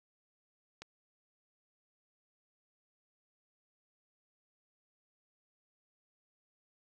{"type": "click", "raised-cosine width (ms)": 0.2, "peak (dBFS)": -28, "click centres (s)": 0.82, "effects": []}